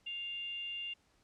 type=tone with frequency modulation; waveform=sine; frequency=2794 Hz; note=F7; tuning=in tune; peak=-38 dBFS; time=0.06-0.94 s; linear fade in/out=10 ms; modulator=651 Hz; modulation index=0.24; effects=pink hiss -71 dBFS RMS until 1.23 s + low-pass 8000 Hz 12 dB/octave